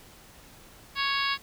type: harmonic tone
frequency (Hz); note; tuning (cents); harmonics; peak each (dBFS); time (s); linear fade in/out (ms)
554.4; C#5; 0; 2 / 3 / 4 / 5 / 6 / 7 / 8 / 9; -30 / -32 / -33 / -34 / -35 / -35 / -36 / -37; 0.95-1.38; 50
effects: pink hiss -52 dBFS RMS until 1.42 s